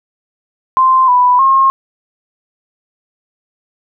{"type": "tone with pitch steps", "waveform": "sine", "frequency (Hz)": [1043, 990, 1074], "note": ["C6", "B5", "C6"], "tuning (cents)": [-6, 4, 45], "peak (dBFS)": -6, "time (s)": [0.77, 1.7], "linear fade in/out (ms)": 0, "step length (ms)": 310, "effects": []}